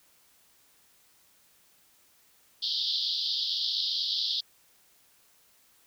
white band-pass noise, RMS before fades -30 dBFS, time 2.62-4.41 s, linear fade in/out 10 ms, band 3200 to 5000 Hz, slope 96 dB/octave, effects white hiss -63 dBFS RMS until 5.86 s

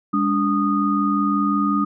sine tone cluster, 203.5 / 289.1 / 1235 Hz, G#3 / D4 / D#6, -35 / -27 / -13 cents, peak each -21 dBFS, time 0.13-1.85 s, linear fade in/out 10 ms, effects none

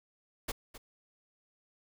pink noise with echo, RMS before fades -35 dBFS, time 0.48-0.52 s, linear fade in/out 10 ms, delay 260 ms, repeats 1, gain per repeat -13 dB, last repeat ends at 0.78 s, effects none

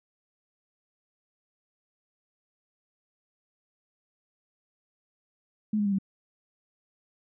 sine tone with pitch steps, 213.1 / 206.4 / 199.98 / 193.73 Hz, G#3 / G#3 / G3 / G3, +45 / -10 / +35 / -20 cents, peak -23 dBFS, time 5.73-5.986 s, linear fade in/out 5 ms, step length 64 ms, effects none

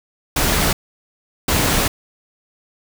pink noise bursts at uneven times, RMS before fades -17 dBFS, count 2, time 0.36-0.73 / 1.48-1.88 s, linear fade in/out 5 ms, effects none

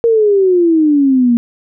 sine exponential sweep, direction down, 470 to 232.4 Hz, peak -7 dBFS, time 0.04-1.37 s, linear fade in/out 0 ms, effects none

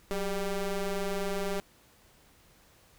25% pulse ring-modulated tone, 196 Hz, G3, in tune, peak -23 dBFS, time 0.11-1.6 s, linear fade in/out 0 ms, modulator 206 Hz, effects pink hiss -61 dBFS RMS until 2.98 s

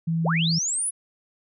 sine tone, 164.4 Hz, E3, 4 cents flat, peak -21 dBFS, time 0.07-0.59 s, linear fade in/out 10 ms
sine linear sweep, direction up, 254.2 to 10548 Hz, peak -23 dBFS, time 0.24-0.91 s, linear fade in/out 20 ms
effects none

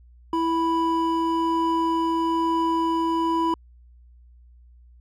triangle tone pair together, 329.6 / 987.7 Hz, E4 / B5, 0 / 0 cents, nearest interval octave + perfect fifth, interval 1900 cents, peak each -21 / -21 dBFS, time 0.33-3.54 s, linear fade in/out 2 ms, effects added 60 Hz sine -48 dBFS peak until 5 s

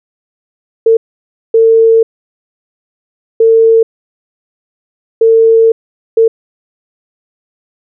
sine tone bursts at uneven times, 451.4 Hz, A4, 44 cents sharp, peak -3 dBFS, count 5, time 0.86-0.97 / 1.54-2.03 / 3.4-3.83 / 5.21-5.72 / 6.17-6.28 s, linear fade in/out 5 ms, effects none

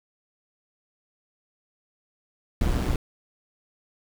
brown noise with amplitude modulation, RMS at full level -21 dBFS, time 2.61-2.96 s, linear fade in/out 2 ms, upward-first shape sine, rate 122 Hz, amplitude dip 55%, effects none

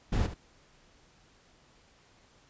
brown noise with echo, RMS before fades -27 dBFS, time 0.12-0.27 s, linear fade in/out 10 ms, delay 73 ms, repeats 1, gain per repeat -11 dB, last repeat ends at 0.343 s, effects pink hiss -62 dBFS RMS until 2.49 s + resampled to 16000 Hz

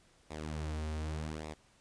sawtooth tone with flanger, 77.3 Hz, D#2, 11 cents flat, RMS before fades -39 dBFS, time 0.3-1.54 s, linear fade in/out 10 ms, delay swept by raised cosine 0.65 to 6.25 ms, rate 0.85 Hz, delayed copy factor -0.7, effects pink hiss -66 dBFS RMS until 1.8 s + resampled to 22050 Hz

